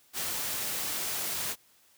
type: noise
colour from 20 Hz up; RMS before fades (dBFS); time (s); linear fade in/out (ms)
white; -33; 0.13-1.56; 50
effects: white hiss -63 dBFS RMS until 1.97 s + high-pass 60 Hz 12 dB/octave